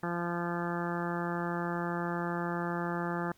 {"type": "harmonic tone", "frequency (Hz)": 172.6, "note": "F3", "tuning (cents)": -20, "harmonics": [1, 2, 3, 4, 5, 6, 7, 8, 9, 10], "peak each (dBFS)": [-35, -37, -42, -42, -40, -46, -41, -44, -44, -44], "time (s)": [0.03, 3.32], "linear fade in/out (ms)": 2, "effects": ["pink hiss -65 dBFS RMS until 3.37 s"]}